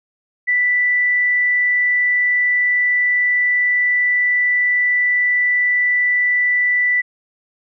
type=tone; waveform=sine; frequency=1975.5 Hz; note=B6; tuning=in tune; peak=-13 dBFS; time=0.47-7.02 s; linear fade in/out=20 ms; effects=none